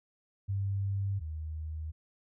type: tone pair in turn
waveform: sine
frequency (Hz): 98.6 / 78.26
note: G2 / D#2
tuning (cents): +11 / +11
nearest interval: major third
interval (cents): 400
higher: first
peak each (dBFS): -29 / -35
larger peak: first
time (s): 0.48-1.2 / 1.2-1.92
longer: neither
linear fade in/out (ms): 20
effects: none